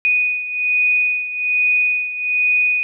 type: beating tone pair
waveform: sine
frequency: 2480 / 2481.2 Hz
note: D#7 / D#7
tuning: -6 / -5 cents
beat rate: 1.2 Hz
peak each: -16 / -21 dBFS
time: 0.05-2.83 s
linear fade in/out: 0 ms
effects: none